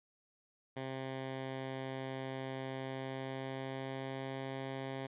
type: tone with pitch glide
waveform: 10% pulse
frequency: 132.6 to 133.99 Hz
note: C3 to C3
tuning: +23 to +42 cents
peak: -31 dBFS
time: 0.76-5.07 s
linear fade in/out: 10 ms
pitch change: +19 cents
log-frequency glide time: 2.78-4.44 s
effects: resampled to 8000 Hz